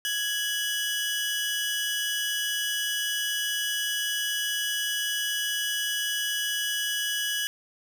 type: tone pair together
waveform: sawtooth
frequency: 1667 / 2961 Hz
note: G#6 / F#7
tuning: +6 / +1 cents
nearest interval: minor seventh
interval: 995 cents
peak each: -26 / -26 dBFS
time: 0.05-7.47 s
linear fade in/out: 0 ms
effects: 10-bit